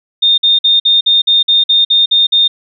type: tone bursts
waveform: sine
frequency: 3649 Hz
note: A#7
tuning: 38 cents flat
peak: -6 dBFS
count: 11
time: 0.22-2.48 s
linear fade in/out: 10 ms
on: 160 ms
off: 50 ms
effects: none